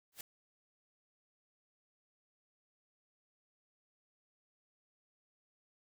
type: noise with exponential growth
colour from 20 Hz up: white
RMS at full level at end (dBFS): -41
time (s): 0.12-0.21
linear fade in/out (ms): 2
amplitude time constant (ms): 18
effects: none